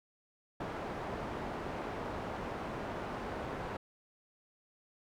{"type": "low-pass noise", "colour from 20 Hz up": "white", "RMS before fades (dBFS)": -40, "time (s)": [0.6, 3.77], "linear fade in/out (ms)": 5, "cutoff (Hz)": 890, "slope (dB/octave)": 12, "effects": []}